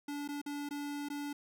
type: tone with dropouts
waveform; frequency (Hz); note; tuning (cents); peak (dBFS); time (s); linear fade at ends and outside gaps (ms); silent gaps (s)
square; 288.7; D4; -30; -38; 0.08-1.33; 5; 0.278-0.287 / 0.416-0.461 / 0.69-0.708 / 1.087-1.1
effects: none